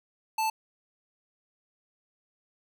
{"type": "tone", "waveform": "square", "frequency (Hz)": 880, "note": "A5", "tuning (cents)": 0, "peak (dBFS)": -26, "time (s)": [0.38, 0.5], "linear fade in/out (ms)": 5, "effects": []}